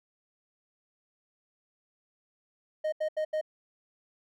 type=tone bursts; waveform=triangle; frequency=620 Hz; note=D#5; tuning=6 cents flat; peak=-25 dBFS; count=4; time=2.84-3.413 s; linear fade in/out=10 ms; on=84 ms; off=79 ms; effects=none